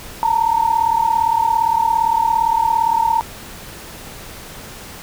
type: tone pair together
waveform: sine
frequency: 894.8 / 932.3 Hz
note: A5 / A#5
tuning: +29 / 0 cents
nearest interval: minor second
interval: 71 cents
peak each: -16 dBFS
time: 0.23-3.21 s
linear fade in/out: 0 ms
effects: pink hiss -35 dBFS RMS until 5.02 s